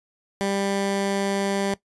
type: tone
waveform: 15% pulse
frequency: 197.7 Hz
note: G3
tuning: 15 cents sharp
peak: -16 dBFS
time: 0.41-1.74 s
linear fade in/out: 0 ms
effects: noise-tail reverb RT60 0.1 s tail -18 dB re dry + resampled to 24000 Hz